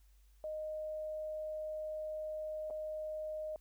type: tone with dropouts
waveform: sine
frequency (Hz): 619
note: D#5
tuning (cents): -9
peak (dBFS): -38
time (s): 0.44-3.56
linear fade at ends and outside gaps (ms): 1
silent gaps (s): 2.701-2.707
effects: added 50 Hz sine -61 dBFS peak until 3.6 s + white hiss -75 dBFS RMS until 3.6 s